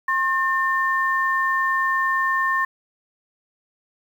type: tone pair together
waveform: sine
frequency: 1071.3 / 1800 Hz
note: C6 / A6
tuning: +41 / +39 cents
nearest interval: major sixth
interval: 898 cents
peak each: -21 dBFS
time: 0.08-2.65 s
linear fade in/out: 5 ms
effects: 8-bit